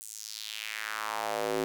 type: tone with high-pass filter sweep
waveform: square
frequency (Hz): 54.1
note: A1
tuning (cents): -29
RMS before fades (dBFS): -35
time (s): 0.01-1.64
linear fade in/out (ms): 0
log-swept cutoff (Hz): 8900 to 340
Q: 2.4
effects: 9-bit